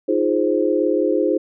sine chord, F minor seventh, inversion third, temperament equal, 311.1 / 349.2 / 415.3 / 523.3 Hz, Eb4 / F4 / Ab4 / C5, 0 / 0 / 0 / 0 cents, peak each -21 dBFS, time 0.08-1.38 s, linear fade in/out 10 ms, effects none

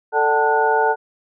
sine tone cluster, 442.2 / 591 / 754 / 886 / 1459 Hz, A4 / D5 / F#5 / A5 / F#6, +9 / +11 / +32 / +12 / -25 cents, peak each -19 / -26 / -21 / -18 / -22 dBFS, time 0.12-0.96 s, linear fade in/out 50 ms, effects none

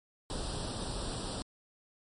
pink noise with comb filter, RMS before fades -37 dBFS, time 0.3-1.42 s, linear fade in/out 0 ms, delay 0.23 ms, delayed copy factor +0.85, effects low-pass 12000 Hz 12 dB/octave + MP3 48 kbps

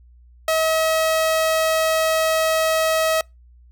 sawtooth tone, 640 Hz, D#5, 49 cents sharp, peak -13 dBFS, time 0.48-3.21 s, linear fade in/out 2 ms, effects noise-tail reverb RT60 0.2 s tail -26 dB re dry + added 60 Hz sine -46 dBFS peak until 3.71 s

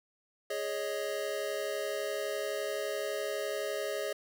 square chord, Ab suspended fourth, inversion none, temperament equal with one note detuned, 415.3 / 554.4 / 626.2 Hz, Ab4 / Db5 / Eb5, 0 / 0 / +11 cents, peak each -38 / -38 / -38 dBFS, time 0.5-4.13 s, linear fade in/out 5 ms, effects none

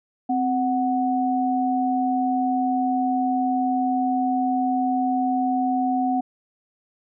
sine tone pair together, 259.7 / 740 Hz, C4 / F#5, -13 / 0 cents, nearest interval octave + tritone, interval 1813 cents, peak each -22 dBFS, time 0.29-6.21 s, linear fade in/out 10 ms, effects none

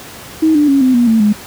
sine tone with pitch steps, 316.9 / 295.7 / 275.9 / 257.4 / 240.2 / 224.1 / 209.1 Hz, D#4 / D4 / C#4 / C4 / B3 / A3 / G#3, +32 / +12 / -8 / -28 / -48 / +32 / +12 cents, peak -7 dBFS, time 0.42-1.33 s, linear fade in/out 10 ms, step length 130 ms, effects pink hiss -32 dBFS RMS until 1.46 s + high-pass 80 Hz 12 dB/octave

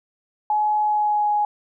sine tone with pitch glide, 846 to 834.4 Hz, G#5 to G#5, +32 to +8 cents, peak -17 dBFS, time 0.5-1.45 s, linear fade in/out 2 ms, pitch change -24 cents, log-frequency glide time 0.82-1.3 s, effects none

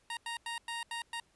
15% pulse tone bursts at uneven times, 932 Hz, A#5, 1 cent flat, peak -30 dBFS, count 6, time 0.1-0.17 / 0.26-0.37 / 0.46-0.58 / 0.68-0.83 / 0.91-1.02 / 1.13-1.2 s, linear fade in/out 2 ms, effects pink hiss -70 dBFS RMS until 1.35 s + resampled to 24000 Hz

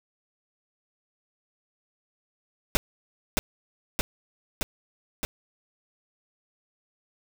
pink noise with echo, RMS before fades -21 dBFS, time 2.75-2.77 s, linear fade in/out 0 ms, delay 620 ms, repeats 4, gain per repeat -2 dB, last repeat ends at 5.25 s, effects none

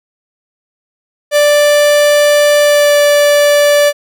45% pulse tone with pitch glide, 587.3 to 582.6 Hz, D5 to D5, 0 to -14 cents, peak -6 dBFS, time 1.31-3.93 s, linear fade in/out 50 ms, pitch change -14 cents, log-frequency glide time 2.61-2.97 s, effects none

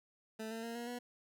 20% pulse tone with pitch steps, 220 / 225.7 / 231.5 / 237.4 / 243.5 Hz, A3 / A3 / A#3 / A#3 / B3, 0 / +44 / -12 / +32 / -24 cents, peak -36 dBFS, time 0.39-0.99 s, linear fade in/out 10 ms, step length 120 ms, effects none

